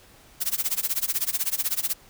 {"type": "noise with tremolo", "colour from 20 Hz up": "blue", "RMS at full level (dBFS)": -23, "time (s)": [0.4, 1.94], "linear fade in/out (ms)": 20, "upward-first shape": "sine", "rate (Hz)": 16, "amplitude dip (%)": 95, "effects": ["pink hiss -53 dBFS RMS until 2.09 s"]}